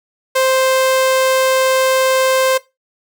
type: tone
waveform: sawtooth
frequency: 523.3 Hz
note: C5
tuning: in tune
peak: -8 dBFS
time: 0.35-2.58 s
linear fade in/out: 10 ms
effects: noise-tail reverb RT60 0.2 s tail -17 dB re dry